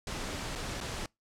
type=noise with dropouts; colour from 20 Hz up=pink; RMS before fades=-37 dBFS; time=0.07-1.06 s; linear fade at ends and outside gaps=2 ms; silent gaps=0.553-0.557 / 0.804-0.81 s; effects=noise-tail reverb RT60 0.2 s tail -26 dB re dry + low-pass 8000 Hz 12 dB/octave